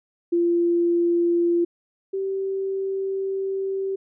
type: tone pair in turn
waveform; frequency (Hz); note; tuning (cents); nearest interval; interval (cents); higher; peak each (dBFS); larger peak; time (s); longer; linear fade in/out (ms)
sine; 343.8 / 387.1; F4 / G4; -27 / -22; major second; 205; second; -17 / -23; first; 0.32-1.65 / 2.13-3.96; second; 10
effects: none